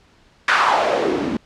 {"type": "noise with band-pass filter sweep", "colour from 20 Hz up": "white", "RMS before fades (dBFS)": -18, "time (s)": [0.48, 1.37], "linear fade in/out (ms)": 2, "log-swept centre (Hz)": [1500, 210], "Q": 2.9, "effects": ["pink hiss -54 dBFS RMS until 1.45 s", "low-pass 5000 Hz 12 dB/octave"]}